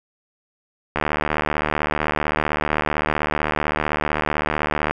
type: click train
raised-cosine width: 0.5 ms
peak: -5 dBFS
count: 300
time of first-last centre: 0.96-4.91 s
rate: 75.7 Hz
effects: none